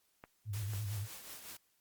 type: clicks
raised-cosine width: 0.5 ms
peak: -34 dBFS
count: 2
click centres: 0.239 / 0.735 s
type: tone with vibrato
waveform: sine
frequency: 103.4 Hz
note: G#2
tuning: 7 cents flat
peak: -36 dBFS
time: 0.45-1.08 s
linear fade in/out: 50 ms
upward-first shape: square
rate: 8.7 Hz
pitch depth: 72 cents each way
type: noise with tremolo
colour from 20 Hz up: white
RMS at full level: -47 dBFS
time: 0.53-1.57 s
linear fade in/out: 5 ms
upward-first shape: triangle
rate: 5.4 Hz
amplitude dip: 55%
effects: white hiss -75 dBFS RMS until 1.8 s + Opus 48 kbps